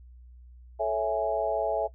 sine chord, A major seventh, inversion none, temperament equal with one note detuned, 436.2 / 554.4 / 659.3 / 830.6 Hz, A4 / C#5 / E5 / G#5, -15 / 0 / 0 / 0 cents, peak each -32 / -31 / -27 / -32 dBFS, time 0.79-1.88 s, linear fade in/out 20 ms, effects noise-tail reverb RT60 0.1 s tail -19 dB re dry + added 61 Hz sine -47 dBFS peak until 1.94 s

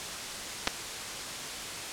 clicks, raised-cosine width 0.2 ms, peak -8 dBFS, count 2, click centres 0.673 / 0.677 s, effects white hiss -37 dBFS RMS until 1.92 s + low-pass 8000 Hz 12 dB/octave

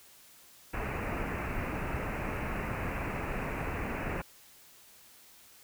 pink low-pass noise, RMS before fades -35 dBFS, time 0.73-4.22 s, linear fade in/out 10 ms, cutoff 2700 Hz, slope 96 dB/octave, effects white hiss -57 dBFS RMS until 5.63 s

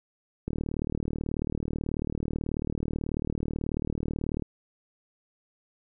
click train, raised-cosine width 3 ms, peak -17 dBFS, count 152, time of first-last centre 0.48-4.423 s, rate 38.3 Hz, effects none

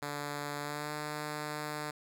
5% pulse tone with pitch glide, 145.5 to 150.2 Hz, D3 to D3, -16 to +39 cents, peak -25 dBFS, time 0.02-1.91 s, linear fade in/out 5 ms, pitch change +55 cents, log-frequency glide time 0.6-0.93 s, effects none

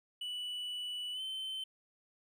triangle tone with pitch glide, 2960 to 3080 Hz, F#7 to G7, 0 to -31 cents, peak -36 dBFS, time 0.21-1.64 s, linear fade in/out 5 ms, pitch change +69 cents, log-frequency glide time 1.13-1.21 s, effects none

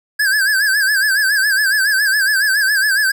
square tone with vibrato, 1628 Hz, G#6, 35 cents flat, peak -13 dBFS, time 0.19-3.12 s, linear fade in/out 10 ms, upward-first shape sine, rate 7.2 Hz, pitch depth 110 cents each way, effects none

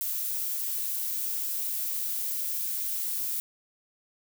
violet noise, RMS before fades -31 dBFS, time 0.01-3.4 s, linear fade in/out 0 ms, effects none

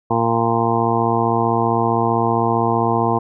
harmonic tone, 115.4 Hz, A#2, 17 cents flat, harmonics 1 / 2 / 3 / 4 / 6 / 7 / 8 / 9, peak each -23 / -23 / -23 / -23 / -23 / -23 / -23 / -23 dBFS, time 0.1-3.19 s, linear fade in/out 10 ms, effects none

